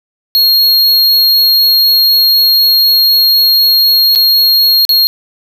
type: tone with dropouts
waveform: square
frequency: 4276 Hz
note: C8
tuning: 37 cents sharp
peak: -6 dBFS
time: 0.35-5.07 s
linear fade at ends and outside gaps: 0 ms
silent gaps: 4.151-4.158 / 4.851-4.892 s
effects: 8-bit